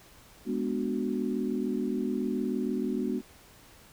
sine chord, G# half-diminished seventh, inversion none, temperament equal, 207.7 / 246.9 / 293.7 / 370 Hz, G#3 / B3 / D4 / F#4, 0 / 0 / 0 / 0 cents, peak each -33 / -31 / -35 / -34 dBFS, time 0.45-3.22 s, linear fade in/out 50 ms, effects pink hiss -55 dBFS RMS until 3.92 s

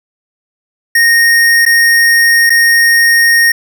square tone with dropouts, 1856 Hz, A#6, 8 cents flat, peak -6 dBFS, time 0.95-3.52 s, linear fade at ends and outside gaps 5 ms, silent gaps 1.653-1.662 / 2.496-2.502 s, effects none

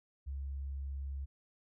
sine tone, 68.7 Hz, C#2, 15 cents flat, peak -37 dBFS, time 0.26-1.26 s, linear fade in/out 20 ms, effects none

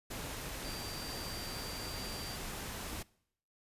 sine tone in noise, 4699 Hz, D8, in tune, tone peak -46 dBFS, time 0.64-2.36 s, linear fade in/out 10 ms, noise pink, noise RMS -42 dBFS, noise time 0.1-3.03 s, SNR -7 dB, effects noise-tail reverb RT60 0.7 s tail -23 dB re dry + resampled to 32000 Hz

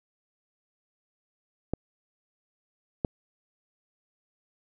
clicks, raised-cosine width 2 ms, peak -14 / -12 dBFS, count 2, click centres 1.736 / 3.048 s, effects none

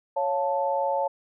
sine chord, Db augmented, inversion none, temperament equal, 554.4 / 698.5 / 880 Hz, Db5 / F5 / A5, 0 / 0 / 0 cents, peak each -26 / -31 / -26 dBFS, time 0.16-1.08 s, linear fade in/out 10 ms, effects none

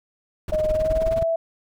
brown noise with tremolo, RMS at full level -25 dBFS, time 0.48-1.23 s, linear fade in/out 2 ms, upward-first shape sine, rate 19 Hz, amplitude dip 95%
sine tone with pitch glide, 619 to 659.6 Hz, D#5 to E5, -9 to +1 cents, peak -19 dBFS, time 0.52-1.36 s, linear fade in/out 5 ms, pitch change +110 cents, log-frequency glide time 0.7-1.21 s
effects none

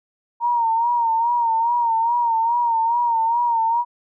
sine tone with vibrato, 930 Hz, A#5, 4 cents flat, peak -16 dBFS, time 0.4-3.85 s, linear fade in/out 50 ms, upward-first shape sine, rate 2.4 Hz, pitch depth 62 cents each way, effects none

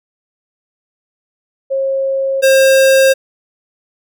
sine / square tone pair in turn, 540 / 534.1 Hz, C#5 / C5, -45 / +36 cents, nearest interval unison, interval 19 cents, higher first, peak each -13 / -7 dBFS, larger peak second, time 1.7-2.42 / 2.42-3.14 s, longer neither, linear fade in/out 20 ms, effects none

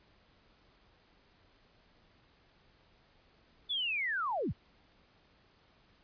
sine linear sweep, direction down, 3520 to 32 Hz, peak -31 dBFS, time 3.69-4.53 s, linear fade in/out 20 ms, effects pink hiss -66 dBFS RMS until 6.03 s + resampled to 11025 Hz

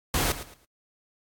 pink noise with echo, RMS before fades -25 dBFS, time 0.14-0.32 s, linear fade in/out 2 ms, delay 110 ms, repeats 3, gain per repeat -12 dB, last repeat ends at 0.65 s, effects AAC 64 kbps

